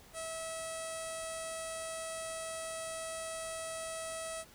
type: tone with low-pass filter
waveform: sawtooth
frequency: 649 Hz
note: E5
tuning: 27 cents flat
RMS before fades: -41 dBFS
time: 0.13-4.45 s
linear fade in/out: 50 ms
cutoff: 9300 Hz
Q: 5.6
effects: pink hiss -58 dBFS RMS until 4.54 s